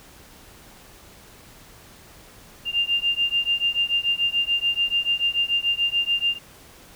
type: beating tone pair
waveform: sine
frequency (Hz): 2794 / 2800.9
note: F7 / F7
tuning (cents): 0 / +4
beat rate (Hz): 6.9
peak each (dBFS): -23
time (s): 2.65-6.39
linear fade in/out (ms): 50
effects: pink hiss -48 dBFS RMS until 6.95 s